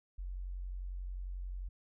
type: tone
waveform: sine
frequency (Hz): 45.61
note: F#1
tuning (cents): -24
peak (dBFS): -38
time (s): 0.18-1.69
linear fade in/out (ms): 10
effects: none